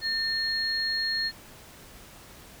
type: tone pair together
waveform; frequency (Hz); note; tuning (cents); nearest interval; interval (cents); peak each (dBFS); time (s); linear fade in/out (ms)
sine; 1800 / 4281; A6 / C8; +39 / +39; octave + minor third; 1500; -30 / -27; 0.01-1.32; 50
effects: pink hiss -49 dBFS RMS until 2.6 s